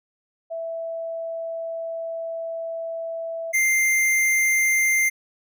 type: tone pair in turn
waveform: sine / square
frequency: 660 / 2095 Hz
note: E5 / C7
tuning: +2 / +2 cents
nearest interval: octave + minor sixth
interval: 2000 cents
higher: second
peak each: -27 / -18 dBFS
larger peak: second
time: 0.5-3.53 / 3.53-5.1 s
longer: first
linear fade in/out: 20 ms
effects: none